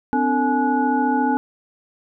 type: tone cluster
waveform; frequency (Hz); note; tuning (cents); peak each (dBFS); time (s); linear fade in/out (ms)
sine; 256.7 / 290.8 / 451.4 / 847 / 1466; C4 / D4 / A4 / G#5 / F#6; -33 / -17 / +44 / +34 / -16; -20 / -25 / -28 / -20 / -29; 0.13-1.37; 0
effects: none